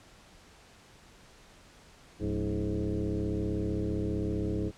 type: tone with frequency modulation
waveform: sine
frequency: 118.7 Hz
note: A#2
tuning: 32 cents sharp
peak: -28 dBFS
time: 2.19-4.72 s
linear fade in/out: 50 ms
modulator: 101 Hz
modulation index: 3.3
effects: pink hiss -56 dBFS RMS until 4.77 s + low-pass 8000 Hz 12 dB/octave